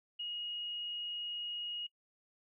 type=tone; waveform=sine; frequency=2881 Hz; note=F#7; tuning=47 cents flat; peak=-37 dBFS; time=0.19-1.87 s; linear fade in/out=10 ms; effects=noise-tail reverb RT60 0.1 s tail -24 dB re dry